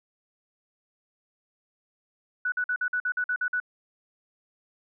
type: tone bursts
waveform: sine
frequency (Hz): 1480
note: F#6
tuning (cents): 0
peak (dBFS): -24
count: 10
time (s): 2.45-3.601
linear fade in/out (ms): 5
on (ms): 71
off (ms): 49
effects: none